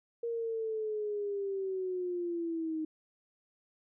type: linear sweep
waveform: sine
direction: down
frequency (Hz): 469.6 to 311.1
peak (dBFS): -32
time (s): 0.23-2.85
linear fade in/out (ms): 5
effects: none